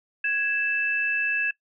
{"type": "tone pair together", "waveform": "sine", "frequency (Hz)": [1661.2, 2637], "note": ["G#6", "E7"], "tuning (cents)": [0, 0], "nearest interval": "minor sixth", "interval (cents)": 800, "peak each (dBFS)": -25, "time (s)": [0.24, 1.51], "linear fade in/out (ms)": 5, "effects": ["noise-tail reverb RT60 0.1 s tail -20 dB re dry"]}